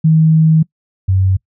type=tone pair in turn; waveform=sine; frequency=158.9 / 94.84 Hz; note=D#3 / F#2; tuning=+37 / +43 cents; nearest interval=major sixth; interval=894 cents; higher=first; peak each=-6 / -9 dBFS; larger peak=first; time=0.04-0.63 / 1.08-1.37 s; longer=first; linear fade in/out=10 ms; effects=noise-tail reverb RT60 0.1 s tail -24 dB re dry